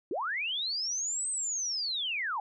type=linear two-way sweep; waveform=sine; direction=up then down; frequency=290 to 8372 to 775 Hz; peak=-30 dBFS; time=0.11-2.4 s; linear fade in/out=2 ms; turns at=1.29 s; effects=none